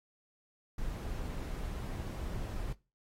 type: noise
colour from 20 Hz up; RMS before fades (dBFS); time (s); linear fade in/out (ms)
brown; -38; 0.78-2.73; 5
effects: noise-tail reverb RT60 0.3 s tail -21 dB re dry + AAC 48 kbps